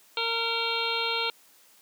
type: harmonic tone with a mistuned harmonic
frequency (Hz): 460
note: A#4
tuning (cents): -23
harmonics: 1 / 2 / 3 / 5 / 6 / 7 / 8 / 9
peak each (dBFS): -34 / -34 / -34 / -34 / -34 / -34 / -34 / -34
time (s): 0.17-1.3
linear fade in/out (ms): 2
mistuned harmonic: 9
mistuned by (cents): +16
effects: white hiss -58 dBFS RMS until 1.81 s + high-pass 200 Hz 12 dB/octave